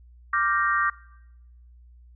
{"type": "chord", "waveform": "sine", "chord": "G minor seventh", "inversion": "second", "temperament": "equal", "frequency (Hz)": [1174.7, 1396.9, 1568, 1864.7], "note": ["D6", "F6", "G6", "Bb6"], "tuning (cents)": [0, 0, 0, 0], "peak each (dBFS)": [-23, -29, -27, -27], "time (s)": [0.33, 0.9], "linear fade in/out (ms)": 5, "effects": ["noise-tail reverb RT60 0.9 s tail -22 dB re dry", "added 60 Hz sine -48 dBFS peak until 2.15 s"]}